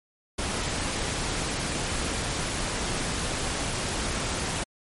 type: noise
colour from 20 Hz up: pink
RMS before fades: -29 dBFS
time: 0.38-4.64 s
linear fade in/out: 10 ms
effects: MP3 48 kbps